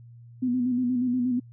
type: tone with vibrato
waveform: sine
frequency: 248.9 Hz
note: B3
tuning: 14 cents sharp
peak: -22 dBFS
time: 0.42-1.4 s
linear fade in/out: 10 ms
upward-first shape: square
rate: 8.4 Hz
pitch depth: 42 cents each way
effects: added 118 Hz sine -45 dBFS peak until 1.52 s